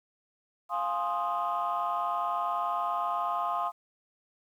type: chord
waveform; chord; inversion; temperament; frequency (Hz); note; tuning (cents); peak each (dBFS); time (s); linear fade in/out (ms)
sine; F minor seventh; none; equal with one note detuned; 698.5 / 830.6 / 1052 / 1244.5; F5 / Ab5 / C6 / Eb6; 0 / 0 / +9 / 0; -32 / -35 / -31 / -32; 0.69-3.72; 50
effects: tanh soft clip ceiling -21 dBFS + 10-bit